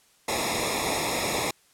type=noise with comb filter; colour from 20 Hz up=pink; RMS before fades=-27 dBFS; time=0.28-1.51 s; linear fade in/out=5 ms; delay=0.66 ms; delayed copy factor=-1; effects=white hiss -61 dBFS RMS until 1.73 s + low-pass 11000 Hz 12 dB/octave